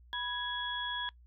sine tone cluster, 982 / 1664 / 3348 Hz, B5 / G#6 / G#7, -10 / +3 / +13 cents, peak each -40 / -38 / -37 dBFS, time 0.13-1.09 s, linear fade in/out 0 ms, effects noise-tail reverb RT60 0.1 s tail -22 dB re dry + added 60 Hz sine -55 dBFS peak until 1.26 s

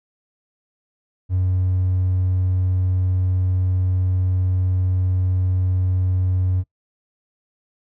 triangle tone, 92.3 Hz, F#2, 4 cents flat, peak -14 dBFS, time 1.29-6.64 s, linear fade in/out 50 ms, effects noise-tail reverb RT60 0.1 s tail -20 dB re dry + tanh soft clip ceiling -10 dBFS

